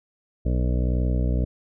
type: harmonic tone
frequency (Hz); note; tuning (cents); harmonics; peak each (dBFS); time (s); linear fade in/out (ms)
61.74; B1; 0; 1 / 2 / 3 / 4 / 5 / 7 / 8 / 9 / 10; -21 / -27 / -31 / -33 / -35 / -38 / -39 / -40 / -41; 0.45-1.45; 10
effects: none